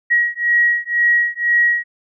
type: beating tone pair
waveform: sine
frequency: 1902 / 1904 Hz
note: A#6 / A#6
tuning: +34 / +36 cents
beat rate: 2 Hz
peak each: -16 dBFS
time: 0.1-1.84 s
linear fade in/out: 20 ms
effects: none